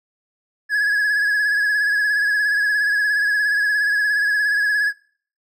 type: tone with vibrato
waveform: triangle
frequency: 1678 Hz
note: G#6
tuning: 17 cents sharp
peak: -14 dBFS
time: 0.69-4.93 s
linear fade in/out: 50 ms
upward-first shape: sine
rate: 17 Hz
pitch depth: 43 cents each way
effects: noise-tail reverb RT60 0.5 s tail -24 dB re dry